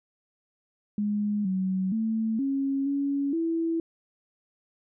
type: tone with pitch steps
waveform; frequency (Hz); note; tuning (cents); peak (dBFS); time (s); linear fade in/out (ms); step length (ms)
sine; 207.6 / 188.2 / 222.1 / 273.5 / 280.3 / 329.9; G#3 / F#3 / A3 / C#4 / C#4 / E4; 0 / +30 / +16 / -23 / +19 / +1; -24; 0.98-3.8; 2; 470
effects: none